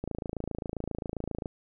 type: click train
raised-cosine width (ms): 2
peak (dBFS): -20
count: 40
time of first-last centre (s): 0.04-1.458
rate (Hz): 27.5
effects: none